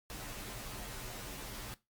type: noise with comb filter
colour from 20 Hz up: pink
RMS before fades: -44 dBFS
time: 0.1-1.74 s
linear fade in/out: 0 ms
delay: 12 ms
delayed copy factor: -0.9
effects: noise-tail reverb RT60 0.2 s tail -17 dB re dry + MP3 96 kbps